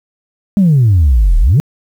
sine exponential two-way sweep, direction down then up, 209.5 to 36.59 to 167.3 Hz, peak -4 dBFS, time 0.57-1.6 s, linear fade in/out 0 ms, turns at 1.39 s, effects tanh soft clip ceiling -3 dBFS + 7-bit

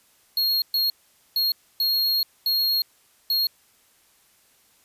square tone bursts at uneven times, 4277 Hz, C8, 37 cents sharp, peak -20 dBFS, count 6, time 0.37-0.62 / 0.74-0.9 / 1.36-1.52 / 1.8-2.23 / 2.46-2.82 / 3.3-3.47 s, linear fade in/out 2 ms, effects white hiss -60 dBFS RMS until 4.84 s + resampled to 32000 Hz

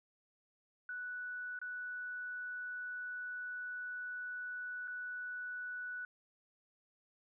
sine tone with dropouts, 1480 Hz, F#6, in tune, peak -40 dBFS, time 0.89-6.05 s, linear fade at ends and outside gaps 2 ms, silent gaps 1.59-1.615 / 4.875-4.879 s, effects none

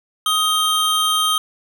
square tone pair together, 1256 / 3165 Hz, D#6 / G7, +16 / +16 cents, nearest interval octave + major third, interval 1600 cents, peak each -19 dBFS, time 0.26-1.38 s, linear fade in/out 2 ms, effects none

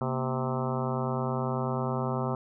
harmonic tone with a mistuned harmonic, 130 Hz, C3, 11 cents flat, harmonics 1 / 2 / 3 / 4 / 5 / 6 / 7 / 8 / 9 / 10, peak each -31 / -34 / -36 / -37 / -38 / -39 / -39 / -40 / -41 / -41 dBFS, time 0.01-2.35 s, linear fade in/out 2 ms, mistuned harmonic 2, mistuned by -150 cents, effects none

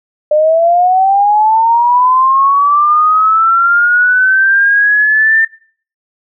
sine linear sweep, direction up, 597 to 1800 Hz, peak -6 dBFS, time 0.31-5.45 s, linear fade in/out 5 ms, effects noise-tail reverb RT60 0.5 s tail -23 dB re dry

